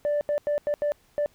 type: tone bursts at uneven times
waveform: sine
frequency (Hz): 587.3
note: D5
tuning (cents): 0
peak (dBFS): -20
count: 6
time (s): 0.05-0.21 / 0.29-0.38 / 0.47-0.58 / 0.67-0.74 / 0.82-0.92 / 1.18-1.26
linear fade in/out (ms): 0
effects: tanh soft clip ceiling -20 dBFS + pink hiss -62 dBFS RMS until 1.34 s